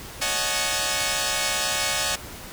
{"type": "chord", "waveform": "5% pulse", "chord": "D# half-diminished seventh", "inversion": "third", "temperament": "equal with one note detuned", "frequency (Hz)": [554.4, 622.3, 740, 862.4], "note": ["C#5", "D#5", "F#5", "A5"], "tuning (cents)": [0, 0, 0, -35], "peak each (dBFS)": -17, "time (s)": [0.21, 2.16], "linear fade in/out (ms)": 10, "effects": ["pink hiss -39 dBFS RMS until 2.52 s"]}